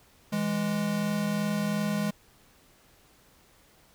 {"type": "tone pair together", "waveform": "square", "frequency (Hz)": [164.81, 207.6], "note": ["E3", "G#3"], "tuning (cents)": [0, 0], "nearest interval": "major third", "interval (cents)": 400, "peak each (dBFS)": [-33, -28], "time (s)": [0.32, 2.11], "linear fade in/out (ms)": 10, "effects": ["pink hiss -60 dBFS RMS until 3.94 s"]}